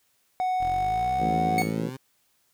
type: tone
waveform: triangle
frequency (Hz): 740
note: F#5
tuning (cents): 0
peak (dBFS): -21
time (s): 0.4-1.62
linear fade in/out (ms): 0
type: exponential sweep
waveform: 20% pulse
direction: up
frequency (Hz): 40.53 to 135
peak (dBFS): -30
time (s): 0.6-1.97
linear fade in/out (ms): 10
type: harmonic tone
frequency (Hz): 55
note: A1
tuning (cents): 0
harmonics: 3 / 4 / 5 / 6 / 7 / 8 / 9 / 10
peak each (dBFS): -30 / -32 / -34 / -36 / -37 / -38 / -39 / -40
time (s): 1.18-1.91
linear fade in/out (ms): 50
type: tone with exponential decay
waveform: 40% pulse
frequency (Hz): 2217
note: C#7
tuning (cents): 0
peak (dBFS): -23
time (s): 1.58-1.82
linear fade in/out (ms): 2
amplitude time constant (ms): 52
effects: white hiss -68 dBFS RMS until 2.53 s